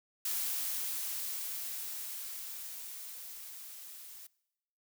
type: noise with level ramp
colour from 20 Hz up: blue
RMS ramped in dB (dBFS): -34 to -50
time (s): 0.25-4.27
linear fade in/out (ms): 5
effects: noise-tail reverb RT60 0.9 s tail -23 dB re dry